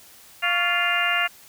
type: harmonic tone with a mistuned harmonic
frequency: 349.2 Hz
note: F4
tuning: in tune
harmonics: 2 / 3 / 4 / 5 / 6 / 7 / 8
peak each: -29 / -31 / -26 / -27 / -26 / -30 / -25 dBFS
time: 0.42-1.28 s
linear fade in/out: 20 ms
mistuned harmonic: 3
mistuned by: +120 cents
effects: white hiss -49 dBFS RMS until 1.48 s